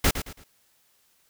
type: noise with echo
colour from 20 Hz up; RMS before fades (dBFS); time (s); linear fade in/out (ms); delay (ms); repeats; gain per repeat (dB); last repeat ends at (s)
pink; -20; 0.04-0.11; 5; 110; 3; -10; 0.44
effects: white hiss -65 dBFS RMS until 1.29 s